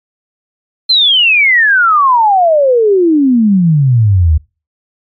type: exponential sweep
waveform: sine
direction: down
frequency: 4200 to 73.42 Hz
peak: -5 dBFS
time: 0.89-4.38 s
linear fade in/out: 10 ms
effects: noise-tail reverb RT60 0.3 s tail -24 dB re dry + MP3 96 kbps